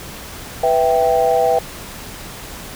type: chord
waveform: sine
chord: E minor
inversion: second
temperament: equal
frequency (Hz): 493.9 / 659.3 / 784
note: B4 / E5 / G5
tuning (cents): 0 / 0 / 0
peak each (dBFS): -16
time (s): 0.63-1.59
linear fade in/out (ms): 5
effects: tanh soft clip ceiling -3 dBFS + pink hiss -33 dBFS RMS until 2.75 s